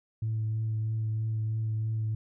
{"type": "tone with vibrato", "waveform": "sine", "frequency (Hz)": 110, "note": "A2", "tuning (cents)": 0, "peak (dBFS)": -26, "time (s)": [0.22, 2.15], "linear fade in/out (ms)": 5, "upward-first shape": "triangle", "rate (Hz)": 3.1, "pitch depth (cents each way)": 17, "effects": ["tanh soft clip ceiling -24 dBFS"]}